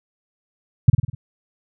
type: tone with echo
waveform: sine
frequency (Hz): 123.47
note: B2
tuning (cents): 0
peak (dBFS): -3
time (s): 0.88-0.9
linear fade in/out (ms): 5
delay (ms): 50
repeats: 5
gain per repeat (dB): -5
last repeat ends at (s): 1.15
effects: none